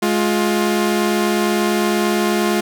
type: tone pair together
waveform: sawtooth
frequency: 210.7 / 352.8 Hz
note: G#3 / F4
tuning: +25 / +18 cents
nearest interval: major sixth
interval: 893 cents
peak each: -14 dBFS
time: 0.02-2.61 s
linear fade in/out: 10 ms
effects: none